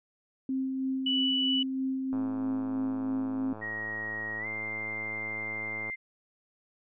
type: tone with tremolo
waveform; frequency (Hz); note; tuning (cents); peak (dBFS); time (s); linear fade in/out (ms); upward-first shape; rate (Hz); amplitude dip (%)
sine; 264.1; C4; +16; -27; 0.49-3.53; 2; sine; 3.1; 30
type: tone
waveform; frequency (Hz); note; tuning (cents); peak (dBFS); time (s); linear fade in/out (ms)
sine; 2960; F#7; 0; -26; 1.06-1.63; 5
type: click train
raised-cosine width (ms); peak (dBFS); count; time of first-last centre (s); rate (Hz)
1; -29; 408; 2.13-5.899; 108
type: tone with pitch glide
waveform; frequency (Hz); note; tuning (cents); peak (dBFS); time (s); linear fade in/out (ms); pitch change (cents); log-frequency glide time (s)
sine; 1889 to 2096; A#6 to C7; +22 to +2; -33; 3.61-5.96; 20; +180; 4.39-4.47
effects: none